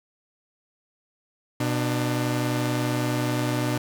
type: tone pair together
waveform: sawtooth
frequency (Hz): 123.47 / 298.5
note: B2 / D4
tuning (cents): 0 / +28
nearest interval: octave + minor third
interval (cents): 1528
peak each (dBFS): -21 / -23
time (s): 1.6-3.78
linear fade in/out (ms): 5
effects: none